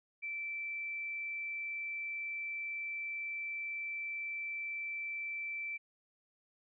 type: tone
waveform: sine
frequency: 2331 Hz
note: D7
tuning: 14 cents flat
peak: -37 dBFS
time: 0.22-5.78 s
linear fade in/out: 20 ms
effects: none